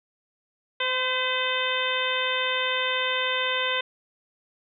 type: harmonic tone with a mistuned harmonic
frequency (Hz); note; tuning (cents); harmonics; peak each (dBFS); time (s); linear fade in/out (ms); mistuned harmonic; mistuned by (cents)
513; C5; -34; 1 / 2 / 3 / 4 / 5 / 6 / 7; -31 / -31 / -31 / -31 / -31 / -31 / -31; 0.8-3.81; 5; 4; -23
effects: none